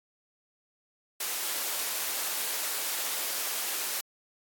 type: high-pass noise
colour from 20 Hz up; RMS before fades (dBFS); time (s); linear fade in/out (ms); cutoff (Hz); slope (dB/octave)
white; -32; 1.2-4.01; 5; 420; 12
effects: AAC 64 kbps